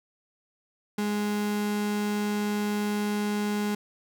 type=tone; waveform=35% pulse; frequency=207.7 Hz; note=G#3; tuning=in tune; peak=-24 dBFS; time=0.98-3.75 s; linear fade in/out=5 ms; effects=none